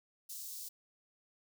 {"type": "high-pass noise", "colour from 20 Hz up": "white", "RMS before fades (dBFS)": -45, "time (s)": [0.29, 0.69], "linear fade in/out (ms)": 10, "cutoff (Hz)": 4500, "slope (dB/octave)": 24, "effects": []}